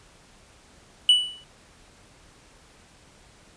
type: tone with exponential decay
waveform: triangle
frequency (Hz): 2960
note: F#7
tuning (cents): 0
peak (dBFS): -9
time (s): 1.09-1.44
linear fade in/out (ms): 2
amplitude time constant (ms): 74
effects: pink hiss -54 dBFS RMS until 3.56 s + resampled to 22050 Hz